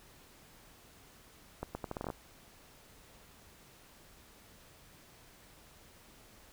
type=accelerating click train; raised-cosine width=1 ms; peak=-23 dBFS; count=10; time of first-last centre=1.63-2.102 s; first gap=120 ms; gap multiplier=0.77; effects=pink hiss -59 dBFS RMS until 6.52 s